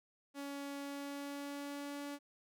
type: tone with pitch glide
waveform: sawtooth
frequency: 281.3 to 286.1 Hz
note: C#4 to D4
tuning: +26 to -45 cents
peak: -38 dBFS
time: 0.34-2.19 s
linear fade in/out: 50 ms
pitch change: +29 cents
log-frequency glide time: 0.77-2.04 s
effects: none